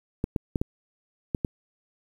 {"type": "clicks", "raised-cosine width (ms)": 3, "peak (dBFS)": -12, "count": 6, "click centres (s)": [0.241, 0.362, 0.558, 0.615, 1.348, 1.448], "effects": ["8-bit"]}